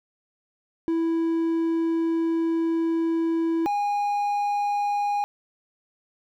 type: tone pair in turn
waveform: triangle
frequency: 329.6 / 819.1 Hz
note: E4 / G#5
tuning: 0 / -24 cents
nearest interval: octave + major third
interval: 1576 cents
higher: second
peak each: -19 / -20 dBFS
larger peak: first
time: 0.88-3.66 / 3.66-5.24 s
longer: first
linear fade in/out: 0 ms
effects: none